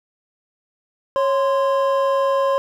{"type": "tone pair together", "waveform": "triangle", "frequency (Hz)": [549, 1041.2], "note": ["C#5", "C6"], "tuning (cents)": [-17, -9], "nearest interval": "major seventh", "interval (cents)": 1108, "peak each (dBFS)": [-15, -19], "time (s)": [1.16, 2.58], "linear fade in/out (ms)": 0, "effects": []}